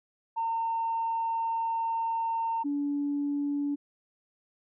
sine tone pair in turn, 911 / 286.9 Hz, A#5 / D4, -40 / -40 cents, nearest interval octave + minor sixth, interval 2000 cents, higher first, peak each -26 dBFS, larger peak neither, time 0.36-2.64 / 2.64-3.76 s, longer first, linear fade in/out 20 ms, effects tanh soft clip ceiling -22 dBFS

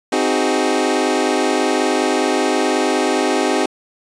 25% pulse chord, Ab dominant seventh, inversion first, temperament equal, 261.6 / 311.1 / 370 / 415.3 Hz, C4 / Eb4 / Gb4 / Ab4, 0 / 0 / 0 / 0 cents, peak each -17 dBFS, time 0.12-3.66 s, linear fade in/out 5 ms, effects resampled to 22050 Hz

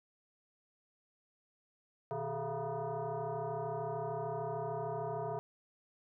sine tone with frequency modulation, 121.4 Hz, B2, 29 cents flat, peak -35 dBFS, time 2.11-5.39 s, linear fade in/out 0 ms, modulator 276 Hz, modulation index 3.1, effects none

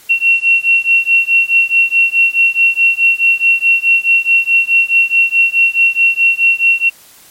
sine beating tone pair, 2725 / 2729.7 Hz, F7 / F7, -43 / -40 cents, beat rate 4.7 Hz, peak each -11 dBFS, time 0.09-6.9 s, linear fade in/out 20 ms, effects white hiss -42 dBFS RMS until 7.3 s + MP3 64 kbps

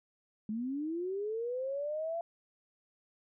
sine linear sweep, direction up, 207.7 to 684 Hz, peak -33 dBFS, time 0.49-2.21 s, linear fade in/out 2 ms, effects none

